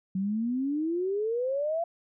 sine exponential sweep, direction up, 185 to 690 Hz, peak -26 dBFS, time 0.15-1.84 s, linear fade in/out 5 ms, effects none

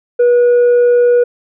sine tone with tanh clipping, 484.6 Hz, B4, 33 cents flat, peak -7 dBFS, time 0.19-1.24 s, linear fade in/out 10 ms, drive 2 dB, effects none

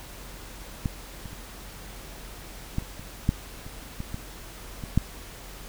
clicks, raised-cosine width 5 ms, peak -13 / -27 / -27 / -14 / -29 / -27 / -8 / -28 / -20 / -20 / -21 / -7 dBFS, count 12, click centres 0.858 / 1.257 / 1.331 / 2.784 / 2.824 / 2.995 / 3.291 / 3.665 / 4.004 / 4.144 / 4.838 / 4.976 s, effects added 45 Hz sine -44 dBFS peak until 5.68 s + pink hiss -44 dBFS RMS until 5.68 s

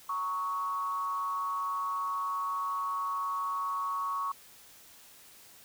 sine tone with frequency modulation, 1110 Hz, C#6, 2 cents sharp, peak -30 dBFS, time 0.09-4.32 s, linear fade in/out 5 ms, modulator 179 Hz, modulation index 0.5, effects white hiss -55 dBFS RMS until 5.64 s

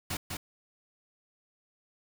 pink noise with echo, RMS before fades -34 dBFS, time 0.1-0.17 s, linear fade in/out 5 ms, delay 200 ms, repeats 1, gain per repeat -3 dB, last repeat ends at 0.37 s, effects none

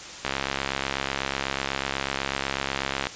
click train, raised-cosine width 0.3 ms, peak -9 dBFS, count 193, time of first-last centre 0.25-3.069 s, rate 68.1 Hz, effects white hiss -39 dBFS RMS until 3.15 s + resampled to 16000 Hz

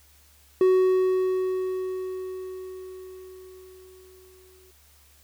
triangle tone with exponential decay, 372.6 Hz, F#4, 12 cents sharp, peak -13 dBFS, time 0.61-4.71 s, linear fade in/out 2 ms, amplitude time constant 890 ms, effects added 72 Hz sine -58 dBFS peak until 5.23 s + white hiss -58 dBFS RMS until 5.23 s

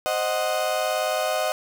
35% pulse chord, C diminished, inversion none, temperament equal, 523.3 / 622.3 / 740 Hz, C5 / Eb5 / Gb5, 0 / 0 / 0 cents, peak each -28 / -23 / -26 dBFS, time 0.06-1.52 s, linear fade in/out 0 ms, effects none

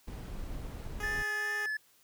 brown noise, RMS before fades -40 dBFS, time 0.07-1.23 s, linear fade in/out 10 ms
10% pulse tone, 416 Hz, G#4, 3 cents sharp, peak -31 dBFS, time 1-1.66 s, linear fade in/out 2 ms
triangle tone with vibrato, 1742 Hz, A6, 18 cents flat, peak -30 dBFS, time 1.03-1.77 s, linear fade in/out 5 ms, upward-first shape triangle, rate 2.5 Hz, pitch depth 21 cents each way
effects white hiss -65 dBFS RMS until 2.03 s

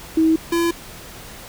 sine / square tone pair in turn, 321.1 / 338.5 Hz, E4 / E4, -45 / +46 cents, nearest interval minor second, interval 91 cents, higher second, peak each -12 / -17 dBFS, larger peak first, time 0.17-0.36 / 0.52-0.71 s, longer neither, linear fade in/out 5 ms, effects pink hiss -38 dBFS RMS until 1.48 s

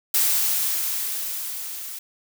blue noise with level ramp, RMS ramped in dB -19 to -35 dBFS, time 0.14-1.99 s, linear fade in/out 5 ms, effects none

